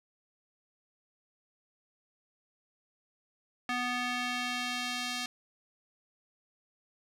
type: tone with band-pass filter sweep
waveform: square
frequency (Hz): 246.9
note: B3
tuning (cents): 0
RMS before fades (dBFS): -34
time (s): 3.69-5.26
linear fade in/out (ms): 2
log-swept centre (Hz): 1900 to 4100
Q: 1
effects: none